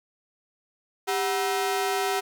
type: ring-modulated tone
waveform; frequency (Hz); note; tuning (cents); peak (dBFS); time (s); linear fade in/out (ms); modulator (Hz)
sawtooth; 571; D5; -49; -17; 1.07-2.21; 20; 175
effects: none